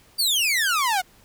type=exponential sweep; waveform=sawtooth; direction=down; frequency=4780 to 706 Hz; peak=-16 dBFS; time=0.18-1.02 s; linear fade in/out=20 ms; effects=pink hiss -55 dBFS RMS until 1.24 s